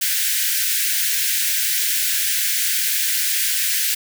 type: high-pass noise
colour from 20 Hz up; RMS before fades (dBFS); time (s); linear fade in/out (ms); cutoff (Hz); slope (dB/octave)
white; -20; 0.01-3.95; 10; 1500; 96
effects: none